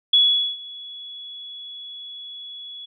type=tone with ADSR envelope; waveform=sine; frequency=3383 Hz; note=G#7; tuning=31 cents sharp; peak=-11 dBFS; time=0.13-2.86 s; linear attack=6 ms; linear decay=430 ms; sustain=-23 dB; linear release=14 ms; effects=none